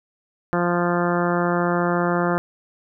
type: harmonic tone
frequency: 174.61 Hz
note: F3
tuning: in tune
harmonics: 1 / 2 / 3 / 4 / 5 / 6 / 7 / 8 / 9 / 10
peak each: -23 / -24 / -26 / -27 / -31 / -30 / -29 / -30 / -34 / -35 dBFS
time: 0.53-2.38 s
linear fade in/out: 0 ms
effects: none